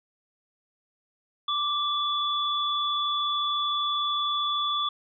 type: tone pair together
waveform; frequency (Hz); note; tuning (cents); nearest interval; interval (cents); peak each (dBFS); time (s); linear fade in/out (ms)
sine; 1174.7 / 3446; D6 / A7; 0 / -37; octave + perfect fifth; 1863; -27; 1.48-4.89; 5
effects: none